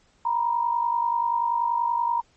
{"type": "tone pair together", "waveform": "sine", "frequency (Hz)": [939.6, 990], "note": ["A#5", "B5"], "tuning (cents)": [13, 4], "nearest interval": "minor second", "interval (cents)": 91, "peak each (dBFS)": [-22, -27], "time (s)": [0.25, 2.21], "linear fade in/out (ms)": 5, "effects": ["pink hiss -62 dBFS RMS until 2.36 s", "MP3 32 kbps"]}